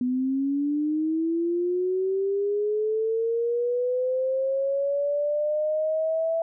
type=linear sweep; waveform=sine; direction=up; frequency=246.9 to 662 Hz; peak=-22 dBFS; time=0.01-6.42 s; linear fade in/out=2 ms; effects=none